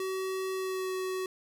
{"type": "tone with pitch glide", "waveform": "square", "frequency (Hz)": [378.7, 374.1], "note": ["F#4", "F#4"], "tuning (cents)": [40, 19], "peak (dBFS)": -32, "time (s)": [0, 1.26], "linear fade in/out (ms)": 2, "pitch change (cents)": -21, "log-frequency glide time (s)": [0.53, 0.91], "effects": []}